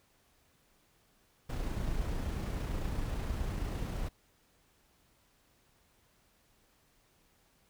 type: noise with amplitude modulation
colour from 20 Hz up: brown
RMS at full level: -34 dBFS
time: 1.49-4.09 s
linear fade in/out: 10 ms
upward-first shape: sine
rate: 28.8 Hz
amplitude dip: 25%
effects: pink hiss -69 dBFS RMS until 7.69 s